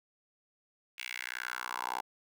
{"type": "tone with high-pass filter sweep", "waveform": "10% pulse", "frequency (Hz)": 61.74, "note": "B1", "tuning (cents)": 0, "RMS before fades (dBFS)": -39, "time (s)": [0.98, 2.01], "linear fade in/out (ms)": 5, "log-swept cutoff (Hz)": [2500, 810], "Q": 3.6, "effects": []}